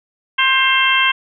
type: harmonic tone with a mistuned harmonic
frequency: 528 Hz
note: C5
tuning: 16 cents sharp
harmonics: 2 / 3 / 4 / 5 / 6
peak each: -18 / -18 / -18 / -18 / -18 dBFS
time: 0.38-1.12 s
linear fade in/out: 10 ms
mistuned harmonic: 5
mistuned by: +39 cents
effects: none